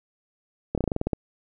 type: slowing click train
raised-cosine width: 2 ms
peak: -11 dBFS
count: 10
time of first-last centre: 0.75-1.132 s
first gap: 27 ms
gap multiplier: 1.11
effects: none